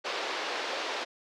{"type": "band-pass noise", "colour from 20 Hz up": "pink", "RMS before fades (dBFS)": -34, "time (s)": [0.04, 1.05], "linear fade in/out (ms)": 20, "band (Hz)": [400, 4900], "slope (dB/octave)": 24, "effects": []}